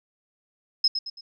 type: tone with echo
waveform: sine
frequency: 5140 Hz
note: E8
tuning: 45 cents flat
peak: -16 dBFS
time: 0.84-0.88 s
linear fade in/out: 5 ms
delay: 110 ms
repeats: 3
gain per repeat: -8 dB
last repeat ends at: 1.21 s
effects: none